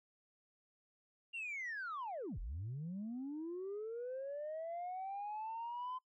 sine linear two-way sweep, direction down then up, 2817 to 35.71 to 1028 Hz, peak -39 dBFS, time 1.33-5.99 s, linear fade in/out 20 ms, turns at 2.39 s, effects noise-tail reverb RT60 0.1 s tail -22 dB re dry + tanh soft clip ceiling -38 dBFS

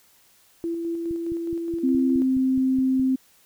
sine tone with tremolo, 335.7 Hz, E4, 32 cents sharp, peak -24 dBFS, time 0.64-2.22 s, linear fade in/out 0 ms, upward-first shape square, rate 4.8 Hz, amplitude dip 25%
click train, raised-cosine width 5 ms, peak -27 dBFS, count 10, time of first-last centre 1.11-2.997 s, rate 4.77 Hz
sine tone, 261.6 Hz, C4, in tune, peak -18 dBFS, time 1.83-3.16 s, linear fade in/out 10 ms
effects white hiss -58 dBFS RMS until 3.45 s

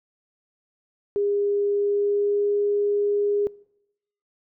sine tone with pitch glide, 406.3 to 409.6 Hz, G#4 to G#4, -38 to -24 cents, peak -20 dBFS, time 1.16-3.47 s, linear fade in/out 0 ms, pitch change +14 cents, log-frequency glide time 1.7-2.56 s, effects noise-tail reverb RT60 0.8 s tail -23 dB re dry

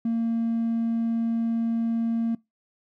triangle tone, 229.4 Hz, A#3, 28 cents flat, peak -19 dBFS, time 0.05-2.35 s, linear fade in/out 5 ms, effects noise-tail reverb RT60 0.2 s tail -25 dB re dry + tanh soft clip ceiling -18 dBFS

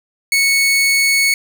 sawtooth tone, 2211 Hz, C#7, 5 cents flat, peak -8 dBFS, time 0.32-1.34 s, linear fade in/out 2 ms, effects none

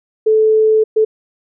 sine tone bursts at uneven times, 436 Hz, A4, 16 cents flat, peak -8 dBFS, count 2, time 0.26-0.84 / 0.96-1.05 s, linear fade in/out 10 ms, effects none

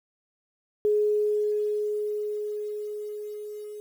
sine tone with level ramp, 420 Hz, G#4, 19 cents sharp, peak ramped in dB -19 to -36 dBFS, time 0.85-3.8 s, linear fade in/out 0 ms, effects 9-bit

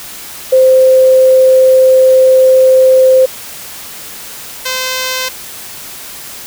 sine / 5% pulse tone pair in turn, 520 / 515.2 Hz, C5 / C5, -11 / -27 cents, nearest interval unison, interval 16 cents, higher first, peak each -3 dBFS, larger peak neither, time 0.52-3.26 / 4.65-5.29 s, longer first, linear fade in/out 10 ms, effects white hiss -28 dBFS RMS until 6.46 s

